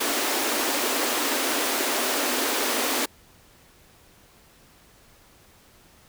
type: high-pass noise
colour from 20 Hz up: pink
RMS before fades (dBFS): -25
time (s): 0-3.06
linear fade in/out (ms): 10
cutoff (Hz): 240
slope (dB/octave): 96
effects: pink hiss -55 dBFS RMS until 6.08 s